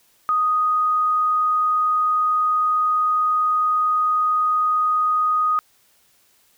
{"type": "tone", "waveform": "sine", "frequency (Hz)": 1244.5, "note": "D#6", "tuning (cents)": 0, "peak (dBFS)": -16, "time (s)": [0.29, 5.59], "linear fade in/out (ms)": 0, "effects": ["white hiss -59 dBFS RMS until 6.57 s"]}